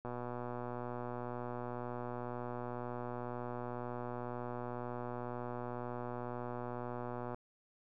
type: click train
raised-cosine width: 1 ms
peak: -28 dBFS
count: 891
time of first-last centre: 0.05-7.345 s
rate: 122 Hz
effects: none